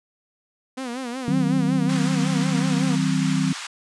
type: tone with vibrato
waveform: sawtooth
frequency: 250 Hz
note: B3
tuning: 21 cents sharp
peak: -24 dBFS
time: 0.77-2.96 s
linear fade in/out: 10 ms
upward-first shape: sine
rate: 5.4 Hz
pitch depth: 110 cents each way
type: chord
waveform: sine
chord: C diminished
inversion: first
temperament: just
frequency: 156.98 / 188.37 / 261.6 Hz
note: Eb3 / Gb3 / C4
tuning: +16 / +31 / 0 cents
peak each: -23 dBFS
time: 1.28-3.53 s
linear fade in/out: 2 ms
type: band-pass noise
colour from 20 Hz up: pink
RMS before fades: -34 dBFS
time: 1.89-3.67 s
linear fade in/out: 5 ms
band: 990 to 8500 Hz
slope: 24 dB/octave
effects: resampled to 24000 Hz